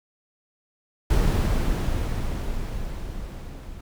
brown noise with level ramp, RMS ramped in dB -18 to -38 dBFS, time 1.1-3.81 s, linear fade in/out 5 ms, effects none

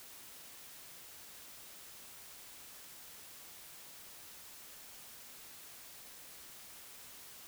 silence, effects white hiss -53 dBFS RMS until 7.47 s

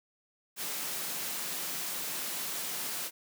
white high-pass noise, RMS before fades -36 dBFS, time 0.56-3.11 s, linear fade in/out 50 ms, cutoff 130 Hz, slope 96 dB/octave, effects none

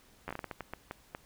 slowing click train, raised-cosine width 0.5 ms, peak -23 dBFS, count 12, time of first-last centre 0.28-1.149 s, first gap 11 ms, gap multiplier 1.36, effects pink hiss -62 dBFS RMS until 1.25 s

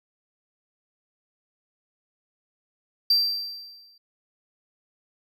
triangle tone with exponential decay, 4699 Hz, D8, in tune, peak -14 dBFS, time 3.1-3.98 s, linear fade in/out 5 ms, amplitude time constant 190 ms, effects none

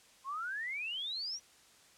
sine exponential sweep, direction up, 1037 to 5920 Hz, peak -36 dBFS, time 0.24-1.4 s, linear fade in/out 50 ms, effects white hiss -62 dBFS RMS until 1.97 s + low-pass 9000 Hz 12 dB/octave

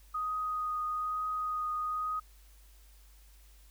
sine tone with vibrato, 1245 Hz, D#6, 1 cent sharp, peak -31 dBFS, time 0.14-2.2 s, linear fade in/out 10 ms, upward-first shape triangle, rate 1.1 Hz, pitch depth 13 cents each way, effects added 50 Hz sine -55 dBFS peak until 3.7 s + white hiss -64 dBFS RMS until 3.7 s

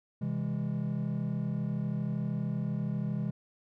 triangle chord, C augmented, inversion none, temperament just, 130.81 / 163.52 / 204.4 Hz, C3 / E3 / G#3, 0 / -14 / -27 cents, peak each -32 dBFS, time 0.21-3.31 s, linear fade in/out 10 ms, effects tanh soft clip ceiling -20 dBFS

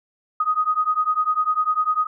sine beating tone pair, 1244.5 / 1254.5 Hz, D#6 / D#6, 0 / +14 cents, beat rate 10 Hz, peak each -21 / -21 dBFS, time 0.4-2.07 s, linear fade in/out 5 ms, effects none

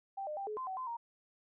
sine tone with pitch steps, 783 / 606 / 789 / 426 / 1035 / 757 / 1028 / 935 Hz, G5 / D#5 / G5 / G#4 / C6 / F#5 / C6 / A#5, -2 / -46 / +11 / +44 / -19 / +39 / -31 / +5 cents, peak -37 dBFS, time 0.17-0.97 s, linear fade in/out 10 ms, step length 100 ms, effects none

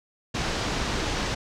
pink low-pass noise, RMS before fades -28 dBFS, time 0.34-1.35 s, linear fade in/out 10 ms, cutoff 6400 Hz, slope 24 dB/octave, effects none

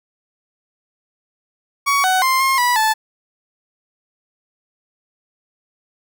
30% pulse tone with pitch steps, 1123 / 748 / 1050 / 1068 / 979 / 873 Hz, C#6 / F#5 / C6 / C6 / B5 / A5, +22 / +19 / +6 / +35 / -15 / -14 cents, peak -11 dBFS, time 1.86-2.94 s, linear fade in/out 20 ms, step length 180 ms, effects none

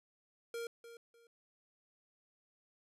square tone with echo, 466.2 Hz, A#4, in tune, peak -40 dBFS, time 0.54-0.67 s, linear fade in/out 2 ms, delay 300 ms, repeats 2, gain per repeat -12 dB, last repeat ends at 1.27 s, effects resampled to 32000 Hz

